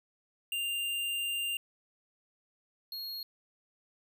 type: tone pair in turn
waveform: square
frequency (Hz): 2793 / 4292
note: F7 / C8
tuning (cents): -1 / +43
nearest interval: perfect fifth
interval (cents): 744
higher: second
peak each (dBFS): -32 / -38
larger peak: first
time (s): 0.52-1.57 / 2.92-3.23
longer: first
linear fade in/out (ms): 2
effects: none